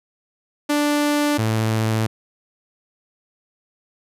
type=tone pair in turn; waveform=sawtooth; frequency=293.7 / 110.68 Hz; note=D4 / A2; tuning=0 / +11 cents; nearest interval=octave + perfect fourth; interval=1689 cents; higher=first; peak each=-13 / -14 dBFS; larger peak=first; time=0.69-1.38 / 1.38-2.07 s; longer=neither; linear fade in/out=10 ms; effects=resampled to 32000 Hz